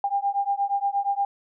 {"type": "beating tone pair", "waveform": "sine", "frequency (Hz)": [796, 804.5], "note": ["G5", "G5"], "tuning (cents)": [26, 45], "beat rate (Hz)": 8.5, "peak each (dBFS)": -25, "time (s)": [0.04, 1.25], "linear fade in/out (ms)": 2, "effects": []}